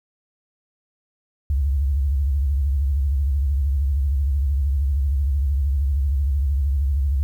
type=tone with vibrato; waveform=sine; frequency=69.3 Hz; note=C#2; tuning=in tune; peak=-17 dBFS; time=1.5-7.23 s; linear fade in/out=0 ms; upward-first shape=sine; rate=13 Hz; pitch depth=140 cents each way; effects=9-bit